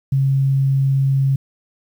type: tone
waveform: sine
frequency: 135.9 Hz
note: C#3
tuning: 34 cents flat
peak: -13 dBFS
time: 0.12-1.36 s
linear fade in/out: 5 ms
effects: 8-bit